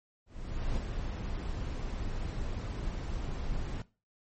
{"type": "noise with ADSR envelope", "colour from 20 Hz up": "brown", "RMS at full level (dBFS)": -31, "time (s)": [0.26, 3.82], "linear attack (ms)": 520, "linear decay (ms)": 16, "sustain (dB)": -4, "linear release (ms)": 4, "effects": ["noise-tail reverb RT60 0.3 s tail -18 dB re dry", "MP3 32 kbps"]}